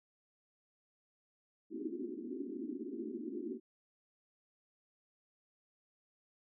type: band-pass noise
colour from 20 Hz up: white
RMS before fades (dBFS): -42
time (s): 1.7-3.6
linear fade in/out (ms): 50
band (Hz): 220 to 390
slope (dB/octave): 96
effects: none